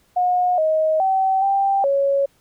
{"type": "tone with pitch steps", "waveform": "sine", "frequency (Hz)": [722, 629, 766, 787, 555], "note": ["F#5", "D#5", "G5", "G5", "C#5"], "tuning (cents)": [-43, 19, -40, 7, 2], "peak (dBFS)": -15, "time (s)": [0.16, 2.26], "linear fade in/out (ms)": 10, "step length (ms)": 420, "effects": ["pink hiss -60 dBFS RMS until 2.4 s"]}